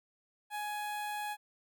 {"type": "tone with notch filter", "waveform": "sawtooth", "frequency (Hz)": 836, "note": "G#5", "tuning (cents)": 11, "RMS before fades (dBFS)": -38, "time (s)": [0.5, 1.37], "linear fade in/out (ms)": 50, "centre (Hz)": 5500, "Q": 1.4, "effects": []}